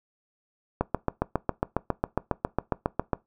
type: click train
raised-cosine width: 1 ms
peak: -9 dBFS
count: 18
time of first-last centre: 0.81-3.132 s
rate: 7.32 Hz
effects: noise-tail reverb RT60 0.2 s tail -21 dB re dry